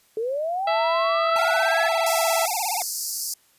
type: linear sweep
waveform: sine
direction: up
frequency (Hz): 425.3 to 1733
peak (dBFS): -23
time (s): 0.17-1.88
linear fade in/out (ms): 2
type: harmonic tone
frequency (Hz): 662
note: E5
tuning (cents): +7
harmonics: 1 / 2 / 3 / 4 / 5 / 6 / 7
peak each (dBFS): -22 / -28 / -32 / -34 / -36 / -38 / -39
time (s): 0.67-2.46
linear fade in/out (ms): 5
type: tone with vibrato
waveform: square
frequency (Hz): 799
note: G5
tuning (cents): +33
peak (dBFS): -26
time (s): 1.36-2.82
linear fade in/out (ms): 0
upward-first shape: sine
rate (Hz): 17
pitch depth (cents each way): 220
type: high-pass noise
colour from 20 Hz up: pink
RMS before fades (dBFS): -28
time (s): 2.06-3.34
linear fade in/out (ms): 5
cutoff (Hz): 4600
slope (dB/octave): 96
effects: white hiss -60 dBFS RMS until 3.58 s + resampled to 32000 Hz